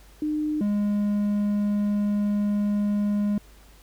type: tone pair in turn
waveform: sine / triangle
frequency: 303.4 / 205.9 Hz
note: D#4 / G#3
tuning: -44 / -15 cents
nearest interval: perfect fifth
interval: 671 cents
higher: first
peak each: -23 / -19 dBFS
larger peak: second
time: 0.22-0.61 / 0.61-3.38 s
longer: second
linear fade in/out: 2 ms
effects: added 50 Hz sine -50 dBFS peak until 3.82 s + pink hiss -55 dBFS RMS until 3.82 s